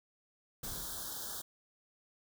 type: band-stop noise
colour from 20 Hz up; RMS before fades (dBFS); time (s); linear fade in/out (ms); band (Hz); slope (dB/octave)
white; -42; 0.63-1.42; 10; 1700 to 3200; 96
type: noise with exponential decay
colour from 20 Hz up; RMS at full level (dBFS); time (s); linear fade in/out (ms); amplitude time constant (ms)
brown; -42; 0.63-1.42; 1; 170
effects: none